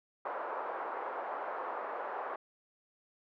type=band-pass noise; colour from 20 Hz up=white; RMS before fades=-39 dBFS; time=0.25-2.36 s; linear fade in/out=5 ms; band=440 to 1200 Hz; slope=24 dB/octave; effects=none